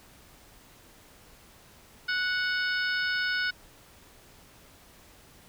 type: harmonic tone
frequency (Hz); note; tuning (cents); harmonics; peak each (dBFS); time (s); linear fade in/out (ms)
738; F#5; -5; 2 / 3 / 4 / 5 / 6 / 7; -27 / -37 / -38 / -40 / -39 / -38; 2.08-3.51; 10
effects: pink hiss -55 dBFS RMS until 5.48 s